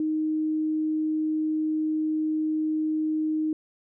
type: tone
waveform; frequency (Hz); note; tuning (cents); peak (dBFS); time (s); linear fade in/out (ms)
sine; 311.1; D#4; 0; -23; 0-3.53; 2
effects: none